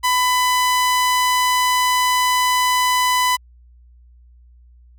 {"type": "tone", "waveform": "sawtooth", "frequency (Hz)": 1000, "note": "B5", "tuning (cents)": 21, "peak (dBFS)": -11, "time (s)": [0.03, 3.37], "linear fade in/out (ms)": 20, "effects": ["added 60 Hz sine -45 dBFS peak until 4.98 s"]}